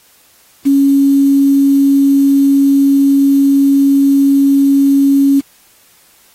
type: tone with quantisation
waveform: sine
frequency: 277.2 Hz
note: C#4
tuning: in tune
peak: -6 dBFS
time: 0.65-5.41 s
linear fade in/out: 20 ms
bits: 5
effects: white hiss -48 dBFS RMS until 6.34 s + AAC 48 kbps